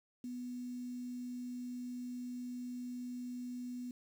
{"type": "tone with quantisation", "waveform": "sine", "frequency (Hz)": 246.9, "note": "B3", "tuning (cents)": 0, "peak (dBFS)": -40, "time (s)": [0.24, 3.91], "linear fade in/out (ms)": 2, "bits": 10, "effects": []}